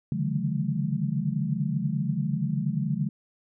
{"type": "tone cluster", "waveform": "sine", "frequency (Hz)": [138.7, 147.3, 159.4, 184.2, 214], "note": ["C#3", "D3", "D#3", "F#3", "A3"], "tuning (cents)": [1, 6, 42, -7, -48], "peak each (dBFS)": -31, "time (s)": [0.12, 3.09], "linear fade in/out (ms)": 2, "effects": []}